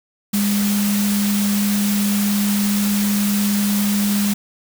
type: tone in noise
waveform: sine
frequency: 204 Hz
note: G#3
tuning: 31 cents flat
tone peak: -16 dBFS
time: 0.33-4.34 s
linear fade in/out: 10 ms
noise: white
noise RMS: -25 dBFS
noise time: 0.33-4.34 s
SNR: +6 dB
effects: none